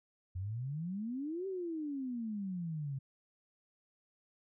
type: exponential two-way sweep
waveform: sine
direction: up then down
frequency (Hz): 87.31 to 392 to 132.2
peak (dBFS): -36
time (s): 0.35-2.99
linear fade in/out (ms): 10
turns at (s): 1.47
effects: none